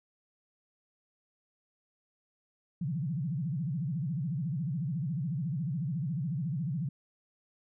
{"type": "tone with vibrato", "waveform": "sine", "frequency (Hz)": 151.9, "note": "D#3", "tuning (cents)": -41, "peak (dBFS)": -30, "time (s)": [2.81, 6.89], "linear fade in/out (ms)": 5, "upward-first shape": "sine", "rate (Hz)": 14, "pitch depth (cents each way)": 300, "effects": []}